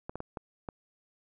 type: clicks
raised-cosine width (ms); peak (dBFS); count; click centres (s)
1; -23; 5; 0.095 / 0.156 / 0.204 / 0.372 / 0.688
effects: none